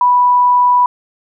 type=tone; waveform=sine; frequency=985 Hz; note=B5; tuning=5 cents flat; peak=-7 dBFS; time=0.01-0.86 s; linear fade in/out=2 ms; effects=none